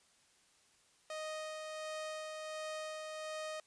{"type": "tone with tremolo", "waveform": "sawtooth", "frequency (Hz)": 622.3, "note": "D#5", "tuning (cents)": 0, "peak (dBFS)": -36, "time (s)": [1.1, 3.6], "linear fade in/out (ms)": 2, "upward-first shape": "sine", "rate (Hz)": 1.4, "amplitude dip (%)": 30, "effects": ["white hiss -69 dBFS RMS until 3.66 s", "resampled to 22050 Hz"]}